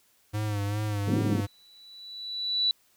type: tone with vibrato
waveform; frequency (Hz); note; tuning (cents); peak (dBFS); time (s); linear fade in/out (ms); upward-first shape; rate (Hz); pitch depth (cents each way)
square; 103.83; G#2; 0; -28; 0.33-1.47; 20; sine; 2.5; 54
type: band-pass noise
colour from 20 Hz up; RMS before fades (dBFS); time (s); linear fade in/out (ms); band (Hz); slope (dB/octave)
pink; -28; 1.07-1.42; 10; 170 to 340; 24
type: tone with exponential growth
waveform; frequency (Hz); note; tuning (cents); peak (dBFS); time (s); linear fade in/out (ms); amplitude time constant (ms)
sine; 3951; B7; 0; -20; 1.46-2.71; 1; 270
effects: white hiss -65 dBFS RMS until 2.96 s